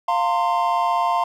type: chord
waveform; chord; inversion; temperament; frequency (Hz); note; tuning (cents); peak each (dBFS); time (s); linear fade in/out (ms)
triangle; F suspended fourth; none; equal with one note detuned; 698.5 / 910.5 / 1046.5; F5 / Bb5 / C6; 0 / -41 / 0; -20; 0.08-1.24; 5
effects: none